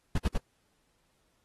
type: noise bursts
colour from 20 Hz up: brown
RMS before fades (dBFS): -25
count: 3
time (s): 0.15-0.378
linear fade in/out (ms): 5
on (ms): 32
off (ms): 66
effects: pink hiss -73 dBFS RMS until 1.44 s + AAC 32 kbps